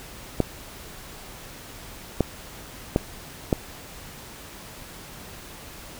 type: clicks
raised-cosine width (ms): 2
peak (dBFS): -5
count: 4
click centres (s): 0.403 / 2.207 / 2.961 / 3.528
effects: pink hiss -42 dBFS RMS until 5.99 s